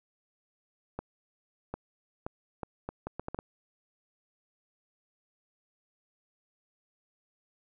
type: accelerating click train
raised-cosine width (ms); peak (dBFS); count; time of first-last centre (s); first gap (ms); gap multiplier
1; -21; 10; 0.99-3.389; 750; 0.7
effects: none

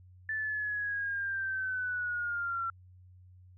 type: linear sweep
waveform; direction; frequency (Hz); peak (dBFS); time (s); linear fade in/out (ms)
sine; down; 1760 to 1352; -31; 0.29-2.7; 2
effects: added 91 Hz sine -53 dBFS peak until 3.57 s

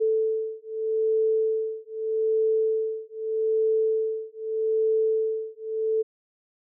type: beating tone pair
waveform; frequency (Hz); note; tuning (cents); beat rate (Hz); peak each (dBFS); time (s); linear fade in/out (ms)
sine; 440 / 440.81; A4 / A4; 0 / +3; 0.81; -25; 0-6.03; 20
effects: none

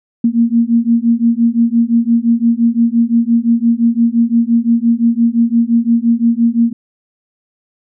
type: beating tone pair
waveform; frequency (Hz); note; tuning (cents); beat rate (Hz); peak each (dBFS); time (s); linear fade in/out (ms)
sine; 230 / 235.8; A#3 / A#3; -23 / +20; 5.8; -12; 0.24-6.73; 5
effects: none

